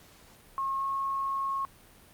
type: tone with pitch glide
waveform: sine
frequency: 1082 to 1089.5 Hz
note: C#6 to C#6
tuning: -42 to -30 cents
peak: -28 dBFS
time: 0.58-1.65 s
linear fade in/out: 0 ms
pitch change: +12 cents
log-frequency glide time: 0.78-0.83 s
effects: pink hiss -56 dBFS RMS until 2.13 s + Opus 48 kbps